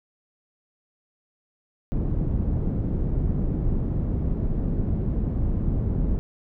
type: low-pass noise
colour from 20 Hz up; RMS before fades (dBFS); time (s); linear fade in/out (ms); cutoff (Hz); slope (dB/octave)
pink; -24; 1.92-6.19; 0; 240; 12
effects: none